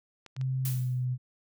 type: clicks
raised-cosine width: 0.2 ms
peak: -30 dBFS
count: 3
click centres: 0.263 / 0.365 / 0.413 s
type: tone with pitch glide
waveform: sine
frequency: 130.81 to 126.21 Hz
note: C3 to B2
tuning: 0 to +38 cents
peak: -27 dBFS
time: 0.36-1.18 s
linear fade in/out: 50 ms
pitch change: -62 cents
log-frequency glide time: 0.66-0.77 s
type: noise with exponential decay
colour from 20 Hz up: blue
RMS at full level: -34 dBFS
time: 0.65-1.05 s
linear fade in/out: 2 ms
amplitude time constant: 85 ms
effects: none